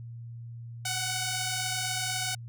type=beating tone pair; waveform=5% pulse; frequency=733 / 749 Hz; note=F#5 / F#5; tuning=-16 / +21 cents; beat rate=16 Hz; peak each=-24 / -19 dBFS; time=0.85-2.35 s; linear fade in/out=5 ms; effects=added 117 Hz sine -39 dBFS peak until 2.48 s